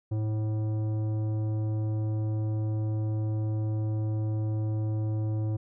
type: tone with tanh clipping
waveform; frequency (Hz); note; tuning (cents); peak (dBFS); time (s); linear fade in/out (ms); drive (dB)
triangle; 108.2; A2; -29; -28; 0.11-5.57; 10; 16
effects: none